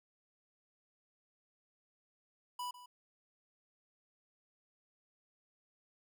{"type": "tone with echo", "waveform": "square", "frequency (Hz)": 986, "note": "B5", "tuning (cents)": -3, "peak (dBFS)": -39, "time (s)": [2.59, 2.71], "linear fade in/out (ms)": 5, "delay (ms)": 150, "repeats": 1, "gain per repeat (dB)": -14, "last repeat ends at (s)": 2.86, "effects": []}